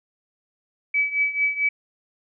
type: tone with tremolo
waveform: sine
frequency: 2290 Hz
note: D7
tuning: 44 cents flat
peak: -16 dBFS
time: 0.94-1.69 s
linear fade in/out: 5 ms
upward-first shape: triangle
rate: 4.5 Hz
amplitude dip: 85%
effects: none